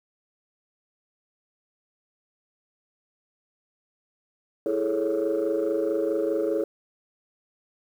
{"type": "chord", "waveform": "sine", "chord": "A major seventh", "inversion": "second", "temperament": "equal", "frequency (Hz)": [329.6, 415.3, 440, 554.4], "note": ["E4", "G#4", "A4", "C#5"], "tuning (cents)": [0, 0, 0, 0], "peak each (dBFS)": -27, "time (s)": [4.66, 6.64], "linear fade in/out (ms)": 2, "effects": ["tanh soft clip ceiling -17 dBFS", "9-bit"]}